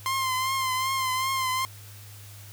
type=tone with vibrato; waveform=sawtooth; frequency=1046.5 Hz; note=C6; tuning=in tune; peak=-21 dBFS; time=0.06-1.65 s; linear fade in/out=0 ms; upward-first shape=triangle; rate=2.6 Hz; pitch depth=48 cents each way; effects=added 102 Hz sine -44 dBFS peak until 2.52 s + white hiss -49 dBFS RMS until 2.52 s